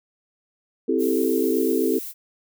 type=chord; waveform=sine; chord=A minor seventh; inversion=first; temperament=equal; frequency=261.6 / 329.6 / 392 / 440 Hz; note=C4 / E4 / G4 / A4; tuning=0 / 0 / 0 / 0 cents; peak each=-24 dBFS; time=0.88-1.99 s; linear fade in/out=10 ms
type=noise; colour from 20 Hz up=violet; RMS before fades=-34 dBFS; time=0.98-2.14 s; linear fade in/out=50 ms
effects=none